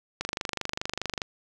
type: click train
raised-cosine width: 0.2 ms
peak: -12 dBFS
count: 26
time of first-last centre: 0.21-1.218 s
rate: 24.8 Hz
effects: none